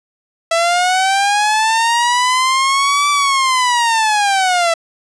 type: linear two-way sweep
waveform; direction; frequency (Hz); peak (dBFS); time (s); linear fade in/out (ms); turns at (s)
sawtooth; up then down; 659.3 to 1164 to 659.3; -8; 0.51-4.74; 5; 3.1
effects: resampled to 22050 Hz + 8-bit